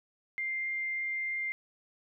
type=tone; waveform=sine; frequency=2101 Hz; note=C7; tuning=7 cents sharp; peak=-31 dBFS; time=0.38-1.52 s; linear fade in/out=0 ms; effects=none